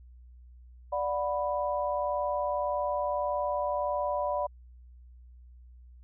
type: chord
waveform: sine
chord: B minor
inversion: first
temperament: equal with one note detuned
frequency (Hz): 587.3 / 729 / 987.8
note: D5 / F#5 / B5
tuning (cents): 0 / -26 / 0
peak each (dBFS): -30 / -34 / -32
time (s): 0.92-4.47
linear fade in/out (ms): 10
effects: added 61 Hz sine -49 dBFS peak until 6.03 s